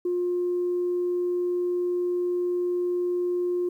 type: tone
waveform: sine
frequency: 355.1 Hz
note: F4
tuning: 29 cents sharp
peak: -22 dBFS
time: 0.05-3.69 s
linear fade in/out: 5 ms
effects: tanh soft clip ceiling -19 dBFS + 10-bit